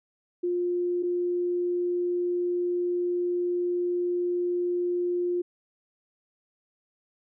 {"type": "tone pair in turn", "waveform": "sine", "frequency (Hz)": [353.3, 353.3], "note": ["F4", "F4"], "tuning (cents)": [20, 20], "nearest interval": "unison", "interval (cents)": 0, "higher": "neither", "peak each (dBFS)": -24, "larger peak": "neither", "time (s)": [[0.43, 1.03], [1.03, 5.42]], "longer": "second", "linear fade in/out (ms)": 10, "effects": []}